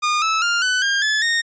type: tone with pitch steps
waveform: sawtooth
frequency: 1219 / 1306.5 / 1400.3 / 1500.8 / 1608.5 / 1723.9 / 1847.7 Hz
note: D#6 / E6 / F6 / F#6 / G6 / A6 / A#6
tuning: -36 / -16 / +4 / +24 / +44 / -36 / -16 cents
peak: -13 dBFS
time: 0.02-1.42 s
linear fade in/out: 20 ms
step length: 200 ms
effects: resampled to 16000 Hz